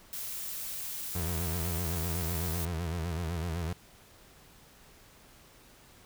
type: noise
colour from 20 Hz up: blue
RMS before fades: -38 dBFS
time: 0.13-2.65 s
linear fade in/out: 0 ms
type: tone with vibrato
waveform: 30% pulse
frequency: 83.8 Hz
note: E2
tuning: 29 cents sharp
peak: -29 dBFS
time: 1.15-3.73 s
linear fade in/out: 5 ms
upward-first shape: sine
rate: 7.9 Hz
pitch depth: 110 cents each way
effects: pink hiss -57 dBFS RMS until 6.05 s